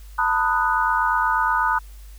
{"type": "chord", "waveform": "sine", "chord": "B dominant seventh", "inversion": "third", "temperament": "equal with one note detuned", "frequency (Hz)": [899.5, 987.8, 1244.5, 1480], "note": ["A5", "B5", "D#6", "F#6"], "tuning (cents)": [38, 0, 0, 0], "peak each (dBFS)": -23, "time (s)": [0.18, 1.79], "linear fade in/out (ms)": 10, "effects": ["added 50 Hz sine -38 dBFS peak until 2.18 s", "white hiss -53 dBFS RMS until 2.18 s"]}